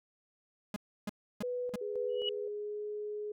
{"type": "tone bursts", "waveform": "45% pulse", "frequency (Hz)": 207.7, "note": "G#3", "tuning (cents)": 0, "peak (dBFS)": -34, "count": 4, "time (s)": [0.74, 1.758], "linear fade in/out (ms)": 2, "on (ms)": 22, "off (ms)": 310}
{"type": "tone with tremolo", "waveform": "sine", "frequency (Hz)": 493.9, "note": "B4", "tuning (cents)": 0, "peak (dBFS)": -33, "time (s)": [1.43, 2.48], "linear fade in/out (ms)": 5, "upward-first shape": "square", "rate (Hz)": 1.9, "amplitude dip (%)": 55}
{"type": "tone with pitch glide", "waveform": "sine", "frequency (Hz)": [415.3, 419.4], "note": ["G#4", "G#4"], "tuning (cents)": [0, 17], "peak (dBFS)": -36, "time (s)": [1.81, 3.32], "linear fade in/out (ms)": 5, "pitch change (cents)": 17, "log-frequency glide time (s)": [2.46, 2.85]}
{"type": "tone with exponential growth", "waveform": "sine", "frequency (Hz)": 2922, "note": "F#7", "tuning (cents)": -22, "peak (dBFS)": -28, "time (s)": [2.09, 2.29], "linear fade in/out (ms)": 2, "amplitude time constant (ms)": 43}
{"effects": []}